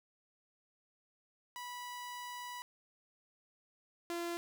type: tone pair in turn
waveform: sawtooth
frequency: 981 / 342.8 Hz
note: B5 / F4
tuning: -12 / -32 cents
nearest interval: octave + tritone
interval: 1820 cents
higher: first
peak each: -39 / -33 dBFS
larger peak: second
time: 1.56-2.62 / 4.1-4.37 s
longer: first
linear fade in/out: 0 ms
effects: none